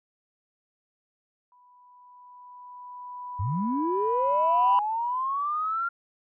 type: tone with exponential growth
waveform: sine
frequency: 988 Hz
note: B5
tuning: in tune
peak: -16 dBFS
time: 1.52-4.79 s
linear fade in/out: 1 ms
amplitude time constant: 710 ms
type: linear sweep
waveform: sine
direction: up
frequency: 82.41 to 1396.9 Hz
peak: -25 dBFS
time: 3.39-5.89 s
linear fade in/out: 10 ms
effects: tanh soft clip ceiling -13 dBFS